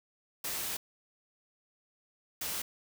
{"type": "noise bursts at uneven times", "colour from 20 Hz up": "white", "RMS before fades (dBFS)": -36, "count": 2, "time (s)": [[0.44, 0.77], [2.41, 2.62]], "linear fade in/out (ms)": 5, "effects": []}